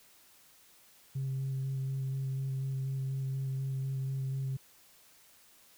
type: tone with vibrato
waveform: sine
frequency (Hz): 134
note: C3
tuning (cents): +42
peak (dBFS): -30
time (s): 1.15-4.57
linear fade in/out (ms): 10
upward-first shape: square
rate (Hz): 4.1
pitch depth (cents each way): 10
effects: tanh soft clip ceiling -29 dBFS + white hiss -61 dBFS RMS until 5.77 s